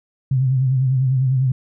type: tone with vibrato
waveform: sine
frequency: 130.81 Hz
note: C3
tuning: in tune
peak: -14 dBFS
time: 0.31-1.52 s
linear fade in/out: 5 ms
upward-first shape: sine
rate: 10 Hz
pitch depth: 61 cents each way
effects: none